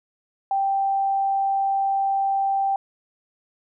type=tone; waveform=sine; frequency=784 Hz; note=G5; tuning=in tune; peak=-19 dBFS; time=0.51-2.76 s; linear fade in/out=2 ms; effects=none